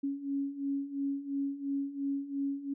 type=beating tone pair; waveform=sine; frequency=276.3 / 279.2 Hz; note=C#4 / C#4; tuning=-6 / +13 cents; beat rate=2.9 Hz; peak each=-37 / -33 dBFS; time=0.03-2.74 s; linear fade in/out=10 ms; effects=none